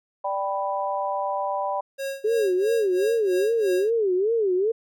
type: chord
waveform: sine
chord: G major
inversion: second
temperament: equal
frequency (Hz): 587.3 / 784 / 987.8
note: D5 / G5 / B5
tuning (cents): 0 / 0 / 0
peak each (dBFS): -28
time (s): 0.24-1.81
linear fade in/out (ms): 10
type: tone with tremolo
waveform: square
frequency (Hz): 545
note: C#5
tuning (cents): -29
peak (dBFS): -27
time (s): 1.98-3.91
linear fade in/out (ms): 20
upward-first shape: sine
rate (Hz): 3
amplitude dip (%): 90
type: tone with vibrato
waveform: sine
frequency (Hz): 409.9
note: G#4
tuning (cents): -23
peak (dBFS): -19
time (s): 2.24-4.72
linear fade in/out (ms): 10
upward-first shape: sine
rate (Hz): 2.5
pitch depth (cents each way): 220
effects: none

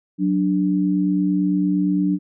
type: tone pair together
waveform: sine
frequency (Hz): 185 / 293.8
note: F#3 / D4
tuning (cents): 0 / +1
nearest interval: minor sixth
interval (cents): 801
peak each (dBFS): -19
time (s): 0.18-2.19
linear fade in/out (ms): 50
effects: none

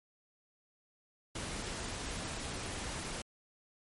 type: noise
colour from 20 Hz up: pink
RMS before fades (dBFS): -40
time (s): 1.35-3.22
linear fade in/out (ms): 5
effects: MP3 48 kbps

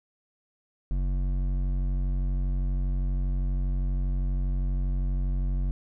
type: tone with hard clipping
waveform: sine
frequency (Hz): 46.25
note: F#1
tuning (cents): 0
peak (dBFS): -26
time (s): 0.91-5.71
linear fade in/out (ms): 0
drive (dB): 10
effects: none

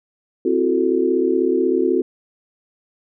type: chord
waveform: sine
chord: F# half-diminished seventh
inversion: second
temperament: equal with one note detuned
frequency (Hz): 261.6 / 333.8 / 370 / 440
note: C4 / E4 / F#4 / A4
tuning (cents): 0 / +22 / 0 / 0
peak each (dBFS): -22 / -21 / -18 / -22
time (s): 0.45-2.02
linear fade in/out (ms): 5
effects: none

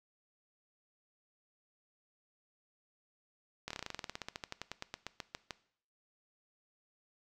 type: slowing click train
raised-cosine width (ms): 0.2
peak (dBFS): -22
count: 26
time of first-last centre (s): 3.68-5.508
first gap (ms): 25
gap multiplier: 1.08
effects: noise-tail reverb RT60 0.6 s tail -18 dB re dry

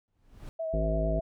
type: noise with exponential growth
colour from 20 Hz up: brown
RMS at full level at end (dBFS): -39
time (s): 0.08-0.49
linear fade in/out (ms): 0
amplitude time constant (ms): 89
type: tone with vibrato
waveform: sine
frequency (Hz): 647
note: E5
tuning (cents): -32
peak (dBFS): -30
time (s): 0.59-1.21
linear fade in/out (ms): 10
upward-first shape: sine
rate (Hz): 8.7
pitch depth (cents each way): 26
type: harmonic tone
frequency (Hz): 53.3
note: G#1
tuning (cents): +46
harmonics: 1 / 3 / 5 / 7 / 9 / 10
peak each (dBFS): -28 / -33 / -38 / -38 / -41 / -44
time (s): 0.73-1.2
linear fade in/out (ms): 10
effects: none

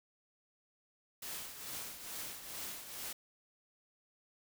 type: noise with tremolo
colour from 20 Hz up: white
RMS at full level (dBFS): -42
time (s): 1.22-3.13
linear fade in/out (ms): 5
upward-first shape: triangle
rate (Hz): 2.3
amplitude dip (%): 65
effects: none

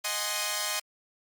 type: chord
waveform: 5% pulse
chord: Ab dominant seventh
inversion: second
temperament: equal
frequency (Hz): 622.3 / 740 / 830.6 / 1046.5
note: Eb5 / Gb5 / Ab5 / C6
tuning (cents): 0 / 0 / 0 / 0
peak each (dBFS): -22 / -26 / -24 / -21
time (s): 0.04-0.8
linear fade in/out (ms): 10
effects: Opus 48 kbps

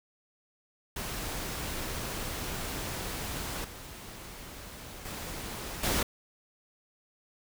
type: noise with level steps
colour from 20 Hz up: pink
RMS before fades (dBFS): -36 / -45 / -39 / -28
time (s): 0.96-6.03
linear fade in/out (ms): 5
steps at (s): 3.64 / 5.05 / 5.83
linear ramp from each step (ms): 5
effects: none

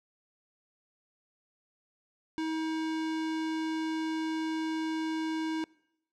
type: tone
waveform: square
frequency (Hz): 318.5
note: D#4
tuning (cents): +41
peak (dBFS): -31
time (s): 2.38-5.64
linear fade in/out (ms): 0
effects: noise-tail reverb RT60 0.8 s tail -24 dB re dry + low-pass 5000 Hz 12 dB/octave

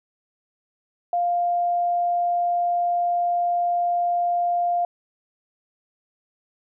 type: tone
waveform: sine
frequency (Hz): 700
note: F5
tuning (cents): +4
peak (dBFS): -19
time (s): 1.13-4.85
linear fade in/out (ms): 2
effects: none

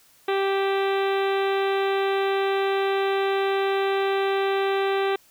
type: harmonic tone with a mistuned harmonic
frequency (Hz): 391.3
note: G4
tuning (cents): -3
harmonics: 1 / 2 / 3 / 4 / 5 / 6 / 7 / 8 / 9 / 10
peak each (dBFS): -22 / -28 / -32 / -34 / -36 / -38 / -39 / -40 / -41 / -42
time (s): 0.28-5.16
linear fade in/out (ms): 5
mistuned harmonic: 7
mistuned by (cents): -35
effects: white hiss -57 dBFS RMS until 5.3 s

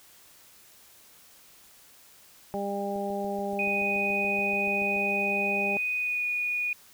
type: harmonic tone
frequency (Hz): 200.1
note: G3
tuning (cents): +36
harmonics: 1 / 2 / 3 / 4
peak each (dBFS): -34 / -34 / -34 / -34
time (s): 2.54-5.77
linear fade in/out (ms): 0
type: click train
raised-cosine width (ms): 2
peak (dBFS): -34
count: 15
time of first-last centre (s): 2.96-4.963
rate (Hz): 6.99
type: tone with pitch glide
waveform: sine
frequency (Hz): 2489 to 2458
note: D#7 to D#7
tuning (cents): 0 to -22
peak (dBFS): -26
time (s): 3.59-6.73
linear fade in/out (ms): 2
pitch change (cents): -22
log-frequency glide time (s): 5.97-6.26
effects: white hiss -55 dBFS RMS until 6.93 s

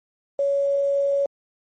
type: tone with quantisation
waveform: sine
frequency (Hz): 560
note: C#5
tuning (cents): +18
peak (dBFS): -18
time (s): 0.39-1.26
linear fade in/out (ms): 2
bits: 8
effects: MP3 32 kbps

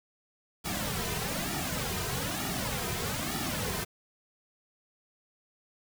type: noise with flanger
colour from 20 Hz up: pink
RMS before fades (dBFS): -33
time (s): 0.64-3.85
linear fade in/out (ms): 20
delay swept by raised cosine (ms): 1.9 to 3.6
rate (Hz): 1.1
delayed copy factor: -0.85
effects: none

